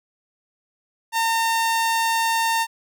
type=tone; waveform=sawtooth; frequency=910 Hz; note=A#5; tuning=42 cents flat; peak=-15 dBFS; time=1.12-2.67 s; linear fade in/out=50 ms; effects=none